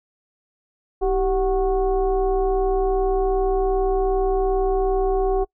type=tone with frequency modulation; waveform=sine; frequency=387.3 Hz; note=G4; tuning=21 cents flat; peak=-17 dBFS; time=1.01-5.45 s; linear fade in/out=20 ms; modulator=356 Hz; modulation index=0.93; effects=noise-tail reverb RT60 0.1 s tail -24 dB re dry